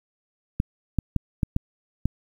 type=clicks; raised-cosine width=5 ms; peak=-9 dBFS; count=6; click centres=0.601 / 0.987 / 1.163 / 1.432 / 1.564 / 2.056 s; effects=8-bit